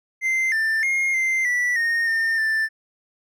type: tone with pitch steps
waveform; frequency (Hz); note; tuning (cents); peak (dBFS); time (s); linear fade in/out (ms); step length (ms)
triangle; 2080 / 1782 / 2138 / 2084 / 1960 / 1848 / 1813 / 1771; C7 / A6 / C7 / C7 / B6 / A#6 / A#6 / A6; -11 / +22 / +37 / -7 / -14 / -16 / -49 / +11; -17; 0.21-2.69; 50; 310
effects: none